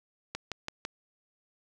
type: click train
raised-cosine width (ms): 0.2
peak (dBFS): -17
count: 4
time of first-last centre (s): 0.35-0.851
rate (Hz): 5.99
effects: none